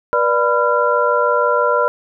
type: tone cluster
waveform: sine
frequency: 484.9 / 591 / 997 / 1377 Hz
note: B4 / D5 / B5 / F6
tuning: -32 / +11 / +16 / -25 cents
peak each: -18 dBFS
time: 0.13-1.88 s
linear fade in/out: 0 ms
effects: none